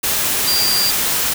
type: tone in noise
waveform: sine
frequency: 4745 Hz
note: D8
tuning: 17 cents sharp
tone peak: -16 dBFS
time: 0.47-0.91 s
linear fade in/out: 10 ms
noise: white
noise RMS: -18 dBFS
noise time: 0.03-1.34 s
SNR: -1 dB
effects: none